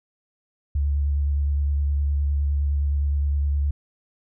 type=tone with vibrato; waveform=sine; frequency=71.5 Hz; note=D2; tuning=46 cents flat; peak=-19 dBFS; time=0.75-3.71 s; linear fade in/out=5 ms; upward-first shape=square; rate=9.7 Hz; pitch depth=18 cents each way; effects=none